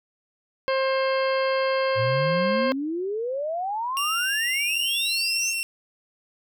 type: harmonic tone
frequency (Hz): 531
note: C5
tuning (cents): +25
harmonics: 1 / 2 / 3 / 4 / 5 / 6 / 8 / 9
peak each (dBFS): -22 / -28 / -32 / -34 / -36 / -38 / -40 / -41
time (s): 0.68-2.72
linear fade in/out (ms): 0
type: exponential sweep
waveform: sine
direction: up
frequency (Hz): 107.5 to 6645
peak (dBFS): -25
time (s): 1.95-5.54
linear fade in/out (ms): 50
type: tone with pitch glide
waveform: sawtooth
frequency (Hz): 2791 to 2718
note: F7 to F7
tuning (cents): -2 to -48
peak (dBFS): -22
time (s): 3.97-5.63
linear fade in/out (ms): 0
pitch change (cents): -46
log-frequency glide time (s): 4.81-5.25
effects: none